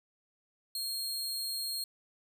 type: tone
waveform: sawtooth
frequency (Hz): 4246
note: C8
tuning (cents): +25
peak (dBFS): -31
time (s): 0.75-1.84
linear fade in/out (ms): 2
effects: none